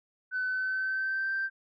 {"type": "tone with pitch glide", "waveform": "sine", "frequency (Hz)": [1510, 1567.8], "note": ["F#6", "G6"], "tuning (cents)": [35, 0], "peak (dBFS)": -27, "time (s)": [0.31, 1.5], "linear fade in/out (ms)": 50, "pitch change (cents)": 65, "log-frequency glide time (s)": [0.46, 1.32], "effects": ["tanh soft clip ceiling -24 dBFS"]}